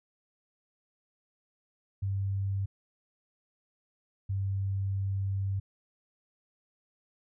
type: tone pair in turn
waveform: sine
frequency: 98 / 97.59 Hz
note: G2 / G2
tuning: 0 / -7 cents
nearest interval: unison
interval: 7 cents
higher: first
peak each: -28 dBFS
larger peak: neither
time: 2.02-2.66 / 4.29-5.6 s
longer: second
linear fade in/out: 10 ms
effects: none